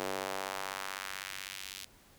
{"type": "tone with high-pass filter sweep", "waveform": "square", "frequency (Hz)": 48, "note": "G1", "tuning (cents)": -36, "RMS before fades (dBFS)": -40, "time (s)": [0, 1.85], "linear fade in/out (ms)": 0, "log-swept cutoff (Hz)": [430, 3500], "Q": 1.1, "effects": ["pink hiss -61 dBFS RMS until 2.18 s"]}